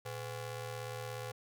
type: ring-modulated tone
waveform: sawtooth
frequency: 311.1 Hz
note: D#4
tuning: in tune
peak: -33 dBFS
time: 0.05-1.32 s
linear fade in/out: 10 ms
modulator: 194 Hz
effects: none